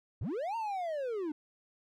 triangle linear two-way sweep, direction up then down, 69.1 to 932.3 to 287.5 Hz, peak -31 dBFS, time 0.21-1.32 s, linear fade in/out 5 ms, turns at 0.56 s, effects none

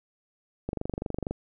click train, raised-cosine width 2 ms, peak -17 dBFS, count 16, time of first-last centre 0.69-1.31 s, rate 24.2 Hz, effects none

